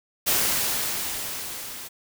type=noise with level ramp; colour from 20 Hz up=white; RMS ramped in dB=-21 to -38 dBFS; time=0.26-1.89 s; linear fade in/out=20 ms; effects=none